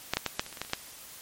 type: clicks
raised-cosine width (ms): 0.2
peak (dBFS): -8 / -8 / -10 / -8 / -25 / -25 / -24 / -14 / -27 / -28 / -9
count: 11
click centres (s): 0.136 / 0.17 / 0.263 / 0.395 / 0.464 / 0.527 / 0.572 / 0.616 / 0.649 / 0.698 / 0.734
effects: white hiss -47 dBFS RMS until 1.21 s + MP3 64 kbps